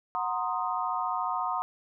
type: chord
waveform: sine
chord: C half-diminished seventh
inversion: second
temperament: equal with one note detuned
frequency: 736.2 / 932.3 / 1046.5 / 1244.5 Hz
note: Gb5 / Bb5 / C6 / Eb6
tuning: -9 / 0 / 0 / 0 cents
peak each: -33 dBFS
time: 0.15-1.62 s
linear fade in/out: 0 ms
effects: none